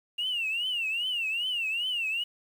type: tone with vibrato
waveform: sine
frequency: 2795 Hz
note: F7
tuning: 1 cent sharp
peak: -26 dBFS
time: 0.18-2.24 s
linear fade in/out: 10 ms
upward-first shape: triangle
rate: 2.5 Hz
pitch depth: 180 cents each way
effects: tanh soft clip ceiling -24 dBFS + 9-bit